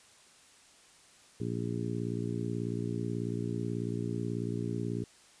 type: harmonic tone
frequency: 58.27 Hz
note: A#1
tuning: in tune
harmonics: 2 / 3 / 4 / 5 / 6 / 7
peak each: -36 / -38 / -39 / -40 / -41 / -41 dBFS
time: 1.4-5.04 s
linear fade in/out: 5 ms
effects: white hiss -59 dBFS RMS until 5.4 s + resampled to 22050 Hz